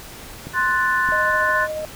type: clicks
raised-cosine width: 3 ms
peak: -19 dBFS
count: 2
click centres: 0.47 / 1.089 s
type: chord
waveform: sine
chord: F# diminished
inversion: second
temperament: equal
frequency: 1046.5 / 1480 / 1760 Hz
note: C6 / F#6 / A6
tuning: 0 / 0 / 0 cents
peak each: -21 dBFS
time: 0.53-1.68 s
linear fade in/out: 50 ms
type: tone with tremolo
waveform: sine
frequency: 619 Hz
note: D#5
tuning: 9 cents flat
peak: -23 dBFS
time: 1.12-1.85 s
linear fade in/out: 0 ms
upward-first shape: triangle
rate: 14 Hz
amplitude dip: 30%
effects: pink hiss -38 dBFS RMS until 1.95 s